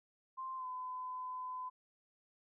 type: tone with pitch glide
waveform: sine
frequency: 1046.5 to 1013.2 Hz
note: C6 to B5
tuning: 0 to +44 cents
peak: -40 dBFS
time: 0.37-1.7 s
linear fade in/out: 20 ms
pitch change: -56 cents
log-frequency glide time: 0.56-0.66 s
effects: none